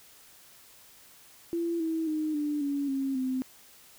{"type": "tone with pitch steps", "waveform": "sine", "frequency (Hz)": [338, 323.3, 309.2, 295.8, 282.9, 270.6, 258.8], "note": ["E4", "E4", "D#4", "D4", "C#4", "C#4", "C4"], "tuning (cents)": [43, -34, -11, 13, 35, -42, -19], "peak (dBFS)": -27, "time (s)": [1.53, 3.42], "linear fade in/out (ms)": 0, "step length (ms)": 270, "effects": ["white hiss -55 dBFS RMS until 3.98 s"]}